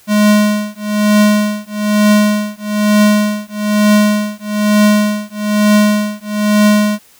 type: tone with tremolo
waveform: square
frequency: 209.4 Hz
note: G#3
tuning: 15 cents sharp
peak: -6 dBFS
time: 0.07-6.99 s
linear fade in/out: 50 ms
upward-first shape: triangle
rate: 1.1 Hz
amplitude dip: 100%
effects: white hiss -46 dBFS RMS until 7.19 s